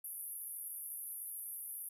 white band-pass noise, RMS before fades -45 dBFS, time 0.04-1.89 s, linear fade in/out 5 ms, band 10000 to 13000 Hz, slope 96 dB/octave, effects none

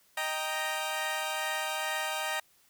15% pulse chord, Eb major, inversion none, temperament equal, 622.3 / 784 / 932.3 Hz, Eb5 / G5 / Bb5, 0 / 0 / 0 cents, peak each -29 dBFS, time 0.17-2.4 s, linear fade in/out 5 ms, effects white hiss -65 dBFS RMS until 2.69 s

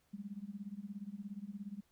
sine tone with tremolo, 202.1 Hz, G#3, 47 cents flat, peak -39 dBFS, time 0.13-1.81 s, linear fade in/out 10 ms, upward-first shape sine, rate 17 Hz, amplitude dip 90%, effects pink hiss -75 dBFS RMS until 1.91 s

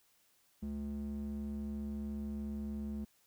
square tone with band-pass filter, 71.5 Hz, D2, 46 cents flat, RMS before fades -40 dBFS, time 0.62-3.05 s, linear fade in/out 10 ms, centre 180 Hz, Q 4.4, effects white hiss -71 dBFS RMS until 3.26 s

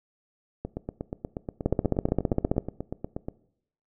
two click trains, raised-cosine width 2 ms, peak -9 / -18 dBFS, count 15 / 23, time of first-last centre 1.66-2.581 / 0.65-3.285 s, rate 15.2 / 8.35 Hz, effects noise-tail reverb RT60 0.7 s tail -20 dB re dry

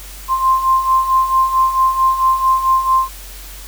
sine beating tone pair, 1046.5 / 1051 Hz, C6 / C6, 0 / +7 cents, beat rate 4.5 Hz, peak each -18 / -12 dBFS, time 0.28-3.09 s, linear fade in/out 50 ms, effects added 46 Hz sine -33 dBFS peak until 3.67 s + white hiss -36 dBFS RMS until 3.67 s

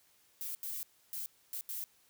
violet noise bursts at uneven times, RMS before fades -40 dBFS, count 5, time 0.41-0.55 / 0.63-0.83 / 1.13-1.26 / 1.53-1.61 / 1.69-1.84 s, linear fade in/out 0 ms, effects white hiss -68 dBFS RMS until 2.09 s

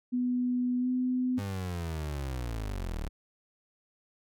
sine tone with pitch glide, 247.9 to 252.7 Hz, B3 to B3, +7 to +40 cents, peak -26 dBFS, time 0.12-1.4 s, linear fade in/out 20 ms, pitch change +33 cents, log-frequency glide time 0.79-0.88 s
30% pulse linear sweep, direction down, 102.4 to 34.56 Hz, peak -30 dBFS, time 1.37-3.09 s, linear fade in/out 20 ms
effects none

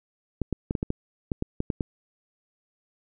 clicks, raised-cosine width 3 ms, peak -13 dBFS, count 11, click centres 0.417 / 0.527 / 0.709 / 0.752 / 0.829 / 0.904 / 1.318 / 1.424 / 1.604 / 1.702 / 1.808 s, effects none

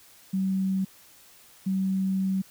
sine tone bursts at uneven times, 190.9 Hz, G3, 46 cents flat, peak -23 dBFS, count 2, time 0.33-0.85 / 1.66-2.42 s, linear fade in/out 10 ms, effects white hiss -54 dBFS RMS until 2.5 s

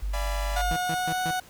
sine tone, 49.38 Hz, G1, 13 cents sharp, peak -26 dBFS, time 0.02-0.74 s, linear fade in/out 10 ms
sawtooth chord, D diminished seventh, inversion none, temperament equal with one note detuned, 587.3 / 680.5 / 830.6 / 987.8 Hz, D5 / F5 / Ab5 / Cb6, 0 / -45 / 0 / 0 cents, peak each -32 / -34 / -35 / -34 dBFS, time 0.13-0.62 s, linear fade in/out 10 ms
30% pulse tone with pitch glide, 720 to 738.1 Hz, F#5 to F#5, -47 to -4 cents, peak -23 dBFS, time 0.56-1.4 s, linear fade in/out 5 ms, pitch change +43 cents, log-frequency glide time 0.68-1.2 s
sawtooth tone bursts, 163.2 Hz, E3, 17 cents flat, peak -26 dBFS, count 4, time 0.71-1.308 s, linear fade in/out 0 ms, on 52 ms, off 130 ms
effects pink hiss -51 dBFS RMS until 1.49 s

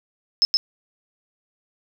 sine tone with echo, 5200 Hz, E8, 24 cents flat, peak -13 dBFS, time 0.42-0.45 s, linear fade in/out 0 ms, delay 120 ms, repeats 1, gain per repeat -2 dB, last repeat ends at 0.57 s, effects none

